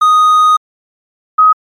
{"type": "tone pair in turn", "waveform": ["triangle", "sine"], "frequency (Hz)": [1244.5, 1261.9], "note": ["D#6", "D#6"], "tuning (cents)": [0, 24], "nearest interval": "unison", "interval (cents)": 24, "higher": "second", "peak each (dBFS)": -3, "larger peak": "neither", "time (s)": [[0.01, 0.57], [1.38, 1.53]], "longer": "first", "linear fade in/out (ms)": 10, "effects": ["MP3 64 kbps"]}